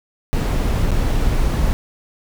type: noise with dropouts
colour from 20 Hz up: brown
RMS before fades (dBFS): -17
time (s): 0.33-1.73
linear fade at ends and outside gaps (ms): 0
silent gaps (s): 0.907-0.917
effects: none

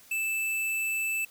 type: tone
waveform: square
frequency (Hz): 2637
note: E7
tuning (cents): 0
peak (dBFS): -28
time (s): 0.11-1.25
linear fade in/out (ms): 5
effects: white hiss -55 dBFS RMS until 1.3 s

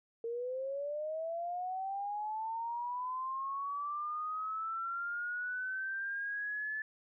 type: linear sweep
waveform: sine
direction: up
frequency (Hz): 456.2 to 1741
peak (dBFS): -35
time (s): 0.24-6.82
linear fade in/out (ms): 2
effects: none

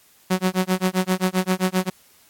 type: tone with tremolo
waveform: sawtooth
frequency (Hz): 185.5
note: F#3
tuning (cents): +5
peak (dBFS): -12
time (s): 0.3-1.9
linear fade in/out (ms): 10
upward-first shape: sine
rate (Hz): 7.6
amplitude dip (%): 100
effects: white hiss -55 dBFS RMS until 2.29 s + AAC 64 kbps

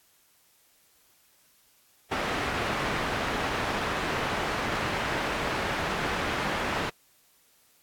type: low-pass noise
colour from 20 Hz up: white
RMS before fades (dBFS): -30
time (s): 2.11-6.9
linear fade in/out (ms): 10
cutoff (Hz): 1700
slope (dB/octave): 12
effects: white hiss -63 dBFS RMS until 7.82 s + AAC 64 kbps

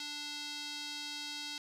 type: tone with band-pass filter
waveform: square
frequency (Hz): 293.7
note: D4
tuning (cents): 0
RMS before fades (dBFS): -42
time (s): 0-1.58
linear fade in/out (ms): 2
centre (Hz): 4300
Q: 2.3
effects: none

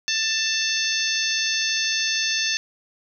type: harmonic tone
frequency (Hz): 887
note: A5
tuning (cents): +14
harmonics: 2 / 3 / 4 / 5 / 6 / 7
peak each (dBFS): -28 / -28 / -28 / -28 / -28 / -28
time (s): 0.08-2.57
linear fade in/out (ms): 0
effects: none

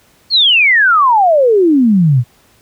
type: exponential sweep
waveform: sine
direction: down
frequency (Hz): 4435 to 114.2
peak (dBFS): -6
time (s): 0.3-2.24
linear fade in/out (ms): 50
effects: pink hiss -50 dBFS RMS until 2.61 s + high-pass 60 Hz 12 dB/octave

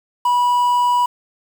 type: tone with quantisation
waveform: triangle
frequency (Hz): 978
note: B5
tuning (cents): -17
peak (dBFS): -11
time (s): 0.25-1.06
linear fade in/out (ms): 5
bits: 6
effects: none

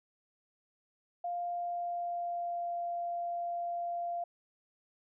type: tone with pitch glide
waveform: sine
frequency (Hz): 700 to 692.8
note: F5 to F5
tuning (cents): +4 to -14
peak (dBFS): -33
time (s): 1.24-4.24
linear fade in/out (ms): 5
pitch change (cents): -18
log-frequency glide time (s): 1.42-2.77
effects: none

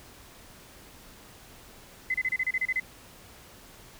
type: tone bursts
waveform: sine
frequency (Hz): 2035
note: C7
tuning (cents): -49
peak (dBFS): -24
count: 10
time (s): 2.1-2.8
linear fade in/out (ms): 5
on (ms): 43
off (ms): 30
effects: pink hiss -51 dBFS RMS until 3.99 s

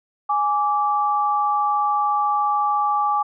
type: tone pair together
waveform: sine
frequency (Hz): 830.6 / 1164.5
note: G#5 / D6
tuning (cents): 0 / -15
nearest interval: tritone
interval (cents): 585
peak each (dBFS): -20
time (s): 0.29-3.23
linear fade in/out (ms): 10
effects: none

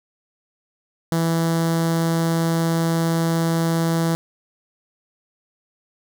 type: tone with notch filter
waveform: sawtooth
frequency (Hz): 165.2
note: E3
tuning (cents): +4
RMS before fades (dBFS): -20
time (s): 1.12-4.15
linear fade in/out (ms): 0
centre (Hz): 2500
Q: 1.4
effects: none

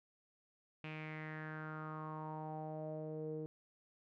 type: tone with low-pass filter sweep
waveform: sawtooth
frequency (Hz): 155.56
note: D#3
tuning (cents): 0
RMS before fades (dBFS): -45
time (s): 0.84-3.46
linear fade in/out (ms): 0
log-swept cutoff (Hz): 2600 to 420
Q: 5.4
effects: none

